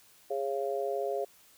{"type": "harmonic tone", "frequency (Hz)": 137.5, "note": "C#3", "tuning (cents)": -14, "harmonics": [3, 4, 5], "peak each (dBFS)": [-33, -34, -35], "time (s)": [0.3, 1.25], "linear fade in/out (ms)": 10, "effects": ["white hiss -60 dBFS RMS until 1.57 s"]}